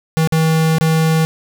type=tone with dropouts; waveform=square; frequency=160.2 Hz; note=E3; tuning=49 cents flat; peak=-12 dBFS; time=0.17-1.25 s; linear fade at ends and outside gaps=0 ms; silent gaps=0.274-0.323 / 0.784-0.81 s; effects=none